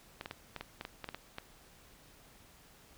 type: clicks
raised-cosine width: 0.3 ms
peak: -24 dBFS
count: 11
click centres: 0.211 / 0.259 / 0.311 / 0.563 / 0.61 / 0.811 / 0.851 / 1.043 / 1.089 / 1.146 / 1.384 s
effects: pink hiss -60 dBFS RMS until 2.97 s